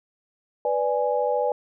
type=chord; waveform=sine; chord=G# diminished; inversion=first; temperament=equal; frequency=493.9 / 587.3 / 830.6 Hz; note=B4 / D5 / G#5; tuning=0 / 0 / 0 cents; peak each=-24 / -25 / -26 dBFS; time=0.65-1.52 s; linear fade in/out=2 ms; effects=none